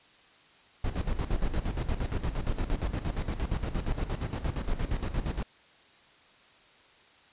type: noise with tremolo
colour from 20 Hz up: brown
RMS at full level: -28 dBFS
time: 0.84-5.43 s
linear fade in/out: 5 ms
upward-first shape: square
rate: 8.6 Hz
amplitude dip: 70%
effects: white hiss -58 dBFS RMS until 7.32 s + resampled to 8000 Hz